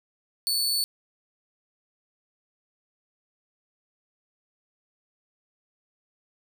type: tone with amplitude modulation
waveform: sawtooth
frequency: 4459 Hz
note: C#8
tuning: 9 cents sharp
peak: -19 dBFS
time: 0.47-0.84 s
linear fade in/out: 0 ms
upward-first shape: sine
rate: 125 Hz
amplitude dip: 30%
effects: none